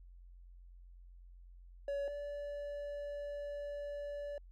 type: tone pair in turn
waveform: triangle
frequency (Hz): 565 / 577.9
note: C#5 / D5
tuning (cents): +33 / -28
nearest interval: unison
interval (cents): 39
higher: second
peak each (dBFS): -33 / -38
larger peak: first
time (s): 1.88-2.08 / 2.08-4.38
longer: second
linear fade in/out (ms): 2
effects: added 44 Hz sine -53 dBFS peak until 4.51 s